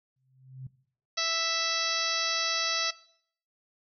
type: tone with exponential growth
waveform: sine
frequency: 130.81 Hz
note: C3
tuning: in tune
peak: -35 dBFS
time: 0.16-0.67 s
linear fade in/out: 5 ms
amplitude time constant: 110 ms
type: harmonic tone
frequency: 659.3 Hz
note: E5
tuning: in tune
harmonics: 1 / 2 / 3 / 4 / 5 / 6 / 7 / 8 / 9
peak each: -38 / -35 / -36 / -37 / -39 / -33 / -34 / -34 / -36 dBFS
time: 1.17-2.91 s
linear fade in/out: 10 ms
effects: noise-tail reverb RT60 0.6 s tail -19 dB re dry